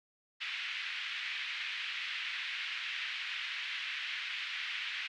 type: band-pass noise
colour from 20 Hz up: pink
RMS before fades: -39 dBFS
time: 0.4-5.08 s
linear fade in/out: 20 ms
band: 1900 to 3300 Hz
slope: 24 dB/octave
effects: none